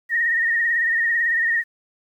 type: tone with vibrato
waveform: sine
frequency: 1856 Hz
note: A#6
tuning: 8 cents flat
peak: -17 dBFS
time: 0.09-1.64 s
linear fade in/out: 50 ms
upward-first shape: triangle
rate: 18 Hz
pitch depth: 63 cents each way
effects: 9-bit